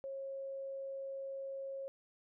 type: tone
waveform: sine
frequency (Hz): 543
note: C#5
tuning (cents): -36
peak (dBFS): -40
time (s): 0.04-1.88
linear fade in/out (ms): 0
effects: none